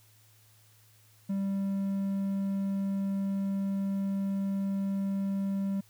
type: tone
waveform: triangle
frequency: 196 Hz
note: G3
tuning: in tune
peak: -26 dBFS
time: 1.29-5.81 s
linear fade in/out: 10 ms
effects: added 108 Hz sine -61 dBFS peak until 5.89 s + white hiss -63 dBFS RMS until 5.89 s